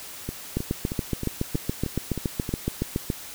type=two click trains; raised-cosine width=3 ms; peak=-11 / -16 dBFS; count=19 / 8; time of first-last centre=0.57-3.102 / 0.29-2.491 s; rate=7.11 / 3.18 Hz; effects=white hiss -40 dBFS RMS until 3.34 s